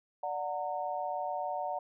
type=chord; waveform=sine; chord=D augmented; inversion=none; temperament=just; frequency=587.3 / 734.2 / 917.7 Hz; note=D5 / F#5 / A#5; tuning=0 / -14 / -27 cents; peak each=-38 / -35 / -38 dBFS; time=0.23-1.79 s; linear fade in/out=5 ms; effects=none